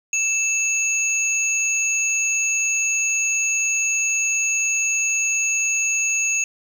sine tone pair together, 2637 / 6645 Hz, E7 / G#8, 0 / 0 cents, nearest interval octave + major third, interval 1600 cents, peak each -21 dBFS, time 0.13-6.44 s, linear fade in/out 2 ms, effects 7-bit

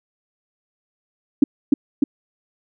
sine tone with echo, 281.8 Hz, C#4, 29 cents sharp, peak -7 dBFS, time 1.42-1.44 s, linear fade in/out 5 ms, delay 300 ms, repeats 2, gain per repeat -2 dB, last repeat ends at 2.04 s, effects none

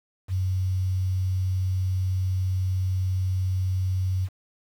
sine tone with quantisation, 93.4 Hz, F#2, 17 cents sharp, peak -22 dBFS, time 0.28-4.29 s, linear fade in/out 50 ms, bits 8, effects none

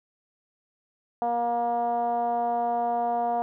10% pulse tone with low-pass filter, 236.9 Hz, A#3, 28 cents sharp, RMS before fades -26 dBFS, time 1.22-3.42 s, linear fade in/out 0 ms, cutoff 780 Hz, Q 9.8, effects none

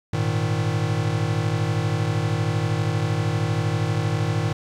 square chord, Ab suspended second, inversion none, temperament equal, 103.83 / 116.54 / 155.56 Hz, Ab2 / Bb2 / Eb3, 0 / 0 / 0 cents, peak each -26 dBFS, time 0.13-4.53 s, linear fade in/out 5 ms, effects low-pass 7000 Hz 12 dB/octave + 9-bit

